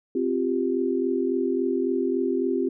sine chord, C suspended fourth, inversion none, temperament just, 261.6 / 348.8 / 392.4 Hz, C4 / F4 / G4, 0 / -2 / +2 cents, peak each -26 dBFS, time 0.15-2.69 s, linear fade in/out 5 ms, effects none

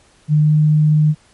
sine tone with pitch glide, 151.3 to 152.53 Hz, D#3 to D#3, -48 to -34 cents, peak -9 dBFS, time 0.28-1.15 s, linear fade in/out 50 ms, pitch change +14 cents, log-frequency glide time 0.41-0.5 s, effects pink hiss -52 dBFS RMS until 1.33 s + MP3 48 kbps

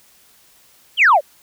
sine exponential sweep, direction down, 3322 to 523.3 Hz, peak -7 dBFS, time 0.97-1.21 s, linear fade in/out 50 ms, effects tanh soft clip ceiling -4 dBFS + white hiss -52 dBFS RMS until 1.42 s

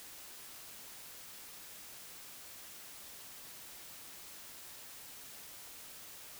silence, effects white hiss -51 dBFS RMS until 6.39 s

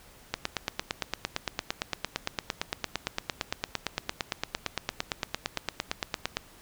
click train, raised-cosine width 0.2 ms, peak -10 dBFS, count 54, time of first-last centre 0.34-6.37 s, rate 8.79 Hz, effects pink hiss -54 dBFS RMS until 6.61 s

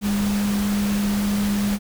sine tone in noise, 203.8 Hz, G#3, 32 cents flat, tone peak -19 dBFS, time 0.01-1.79 s, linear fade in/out 50 ms, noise pink, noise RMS -30 dBFS, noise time 0.01-1.79 s, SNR +8 dB, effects none

